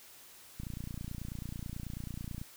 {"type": "click train", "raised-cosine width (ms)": 5, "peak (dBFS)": -28, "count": 54, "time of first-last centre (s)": [0.6, 2.415], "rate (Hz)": 29.2, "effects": ["white hiss -55 dBFS RMS until 2.56 s"]}